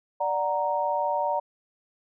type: chord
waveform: sine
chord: D augmented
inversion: none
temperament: equal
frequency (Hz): 587.3 / 740 / 932.3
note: D5 / F#5 / A#5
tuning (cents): 0 / 0 / 0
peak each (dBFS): -28 / -30 / -26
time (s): 0.2-1.4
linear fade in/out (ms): 10
effects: none